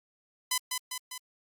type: tone with echo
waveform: 5% pulse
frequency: 1009 Hz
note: B5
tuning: 37 cents sharp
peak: -14 dBFS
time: 0.51-0.58 s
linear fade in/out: 5 ms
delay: 200 ms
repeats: 3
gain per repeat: -4 dB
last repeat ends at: 1.18 s
effects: Opus 48 kbps